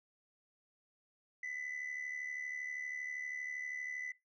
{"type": "tone with amplitude modulation", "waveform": "sine", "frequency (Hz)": 2000, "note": "B6", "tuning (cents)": 21, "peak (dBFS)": -34, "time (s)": [1.43, 4.12], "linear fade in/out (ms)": 5, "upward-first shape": "sine", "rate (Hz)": 72.6, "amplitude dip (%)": 70, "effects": ["noise-tail reverb RT60 0.2 s tail -21 dB re dry", "tanh soft clip ceiling -36 dBFS"]}